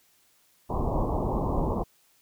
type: low-pass noise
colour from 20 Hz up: pink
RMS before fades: -27 dBFS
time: 0.69-1.84 s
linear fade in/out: 20 ms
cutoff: 1100 Hz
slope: 96 dB/octave
effects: white hiss -64 dBFS RMS until 2.21 s